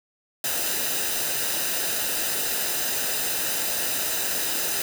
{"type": "noise with comb filter", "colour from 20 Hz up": "white", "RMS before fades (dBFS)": -26, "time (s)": [0.44, 4.82], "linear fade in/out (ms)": 2, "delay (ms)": 0.9, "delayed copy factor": -0.55, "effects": []}